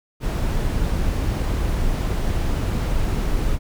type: noise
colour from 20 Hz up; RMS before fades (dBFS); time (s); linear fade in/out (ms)
brown; -21; 0.2-3.59; 50
effects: none